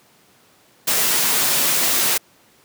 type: noise with comb filter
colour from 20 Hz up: white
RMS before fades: -18 dBFS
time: 0.87-2.18 s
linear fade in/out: 10 ms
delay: 10 ms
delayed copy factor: -0.5
effects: pink hiss -54 dBFS RMS until 2.64 s + high-pass 150 Hz 12 dB/octave